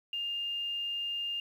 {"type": "tone with quantisation", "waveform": "sine", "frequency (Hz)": 2811, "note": "F7", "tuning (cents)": 11, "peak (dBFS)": -32, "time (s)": [0.13, 1.4], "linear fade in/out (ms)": 2, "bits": 10, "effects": []}